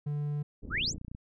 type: tone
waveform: triangle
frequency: 146.83 Hz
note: D3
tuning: in tune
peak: -28 dBFS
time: 0.06-0.43 s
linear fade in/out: 10 ms
type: low-pass noise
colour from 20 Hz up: pink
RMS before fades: -43 dBFS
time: 0.62-0.98 s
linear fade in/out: 20 ms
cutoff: 390 Hz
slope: 24 dB/octave
type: exponential sweep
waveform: sine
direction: up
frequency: 1170 to 7902 Hz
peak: -28 dBFS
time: 0.7-0.94 s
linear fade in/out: 50 ms
type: click train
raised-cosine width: 5 ms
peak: -30 dBFS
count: 14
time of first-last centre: 0.71-1.149 s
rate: 29.6 Hz
effects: none